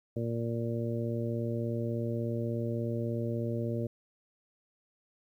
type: harmonic tone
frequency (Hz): 116.54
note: A#2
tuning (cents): 0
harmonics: 1 / 2 / 3 / 4 / 5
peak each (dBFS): -33 / -36 / -38 / -39 / -40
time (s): 0.16-3.87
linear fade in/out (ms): 5
effects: 11-bit